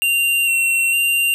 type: tone with vibrato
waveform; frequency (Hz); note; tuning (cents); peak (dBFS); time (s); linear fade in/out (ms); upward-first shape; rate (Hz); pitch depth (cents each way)
square; 2750; F7; -27; -15; 0.02-1.34; 0; square; 1.1; 17
effects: none